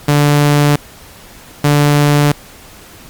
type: tone pair in turn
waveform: sawtooth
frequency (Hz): 146 / 146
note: D3 / D3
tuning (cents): -10 / -10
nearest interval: unison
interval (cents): 0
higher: neither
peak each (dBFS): -4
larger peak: neither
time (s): 0.08-0.76 / 1.64-2.32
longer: neither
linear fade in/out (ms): 5
effects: pink hiss -38 dBFS RMS until 3.09 s + Opus 48 kbps